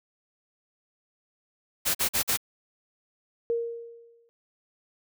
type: noise bursts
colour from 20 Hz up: white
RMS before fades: -25 dBFS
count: 4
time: 1.85-2.374 s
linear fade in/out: 20 ms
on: 98 ms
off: 44 ms
type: tone with exponential decay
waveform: sine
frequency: 466.2 Hz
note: A#4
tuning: in tune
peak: -22 dBFS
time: 3.5-4.29 s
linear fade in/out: 0 ms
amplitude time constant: 170 ms
effects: none